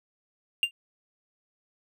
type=tone with exponential decay; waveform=triangle; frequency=2794 Hz; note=F7; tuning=in tune; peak=-15 dBFS; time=0.63-0.71 s; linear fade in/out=1 ms; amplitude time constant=17 ms; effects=none